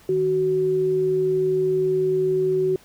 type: tone pair together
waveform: sine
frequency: 156.4 / 374.4 Hz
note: D#3 / F#4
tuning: +9 / +20 cents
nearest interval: octave + minor third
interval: 1511 cents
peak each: -30 / -18 dBFS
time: 0.09-2.76 s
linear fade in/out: 2 ms
effects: pink hiss -52 dBFS RMS until 2.84 s